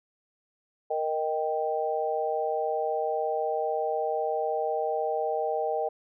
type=chord; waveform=sine; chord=Eb major; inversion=second; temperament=equal; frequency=466.2 / 622.3 / 784 Hz; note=Bb4 / Eb5 / G5; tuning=0 / 0 / 0 cents; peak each=-30 dBFS; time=0.9-5.89 s; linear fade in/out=10 ms; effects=none